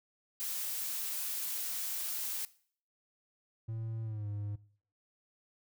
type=noise; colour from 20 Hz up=blue; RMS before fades=-37 dBFS; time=0.4-2.45 s; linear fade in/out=0 ms
type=tone with pitch glide; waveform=triangle; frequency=112.3 to 102.98 Hz; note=A2 to G#2; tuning=+36 to -14 cents; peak=-34 dBFS; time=3.68-4.56 s; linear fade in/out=10 ms; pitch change=-150 cents; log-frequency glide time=4.03-4.27 s
effects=noise-tail reverb RT60 0.5 s tail -19 dB re dry